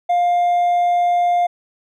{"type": "tone with hard clipping", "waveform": "sine", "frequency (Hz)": 704, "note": "F5", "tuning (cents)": 14, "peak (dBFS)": -14, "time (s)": [0.09, 1.47], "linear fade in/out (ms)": 10, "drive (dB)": 2, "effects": []}